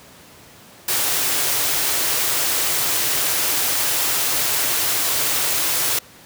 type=band-stop noise; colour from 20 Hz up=white; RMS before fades=-20 dBFS; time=0.88-5.99 s; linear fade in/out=5 ms; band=160 to 260 Hz; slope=96 dB/octave; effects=pink hiss -45 dBFS RMS until 6.25 s + high-pass 100 Hz 12 dB/octave